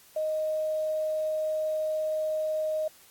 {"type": "tone with quantisation", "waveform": "sine", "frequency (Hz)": 622.3, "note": "D#5", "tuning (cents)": 0, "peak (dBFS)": -26, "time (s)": [0.16, 2.88], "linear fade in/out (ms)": 5, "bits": 9, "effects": ["white hiss -56 dBFS RMS until 3.1 s", "AAC 64 kbps"]}